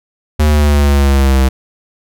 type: exponential sweep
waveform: square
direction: down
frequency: 76.4 to 65.3 Hz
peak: -8 dBFS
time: 0.39-1.49 s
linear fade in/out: 10 ms
effects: none